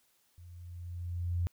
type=tone with level ramp; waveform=sine; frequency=87.31 Hz; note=F2; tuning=in tune; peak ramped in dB=-49 to -27 dBFS; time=0.38-1.47 s; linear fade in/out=0 ms; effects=white hiss -71 dBFS RMS until 1.52 s